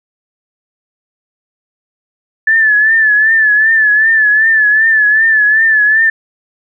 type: tone with vibrato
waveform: sine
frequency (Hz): 1744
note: A6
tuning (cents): -16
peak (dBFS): -6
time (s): 2.47-6.1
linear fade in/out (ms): 5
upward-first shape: triangle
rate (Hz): 2.6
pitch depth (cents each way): 74
effects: none